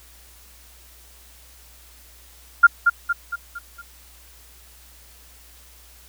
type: tone with echo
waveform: sine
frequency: 1400 Hz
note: F6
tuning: 4 cents sharp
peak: -5 dBFS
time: 2.63-2.67 s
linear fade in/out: 10 ms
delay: 230 ms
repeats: 5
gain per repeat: -6 dB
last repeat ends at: 3.82 s
effects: added 60 Hz sine -50 dBFS peak until 6.08 s + white hiss -50 dBFS RMS until 6.08 s